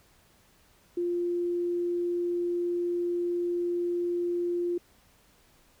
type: tone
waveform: sine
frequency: 349.2 Hz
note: F4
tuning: in tune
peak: -26 dBFS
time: 0.97-4.78 s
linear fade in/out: 5 ms
effects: pink hiss -62 dBFS RMS until 5.8 s